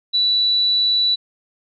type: tone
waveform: sine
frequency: 3951 Hz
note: B7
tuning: in tune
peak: -14 dBFS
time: 0.13-1.16 s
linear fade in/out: 20 ms
effects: none